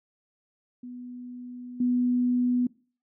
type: tone with level steps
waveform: sine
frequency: 246.9 Hz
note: B3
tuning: in tune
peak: -37 / -21 dBFS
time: 0.83-2.67 s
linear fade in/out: 5 ms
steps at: 1.8 s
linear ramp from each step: 5 ms
effects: noise-tail reverb RT60 0.4 s tail -22 dB re dry